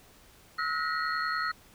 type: tone cluster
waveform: sine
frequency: 1292 / 1443 / 1874 / 1944 / 4260 Hz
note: E6 / F#6 / A#6 / B6 / C8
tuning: -35 / -44 / +9 / -28 / +30 cents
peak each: -31 / -34 / -36 / -39 / -39 dBFS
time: 0.58-1.52 s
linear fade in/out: 10 ms
effects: pink hiss -57 dBFS RMS until 1.74 s